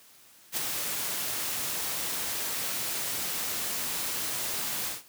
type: noise with ADSR envelope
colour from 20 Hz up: white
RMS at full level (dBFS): -28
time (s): 0.52-5.03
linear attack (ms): 48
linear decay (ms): 14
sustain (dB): -4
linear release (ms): 160
effects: white hiss -56 dBFS RMS until 5.08 s + high-pass 80 Hz 12 dB/octave